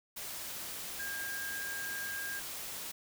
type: tone in noise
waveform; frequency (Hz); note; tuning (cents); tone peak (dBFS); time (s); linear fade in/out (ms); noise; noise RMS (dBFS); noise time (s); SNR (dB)
sine; 1612; G6; +48; -38; 0.99-2.4; 10; white; -42; 0.16-2.92; +1
effects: none